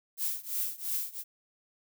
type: noise with tremolo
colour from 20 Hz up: violet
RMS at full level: -30 dBFS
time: 0.17-1.24 s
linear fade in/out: 50 ms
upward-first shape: triangle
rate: 2.9 Hz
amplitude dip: 95%
effects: none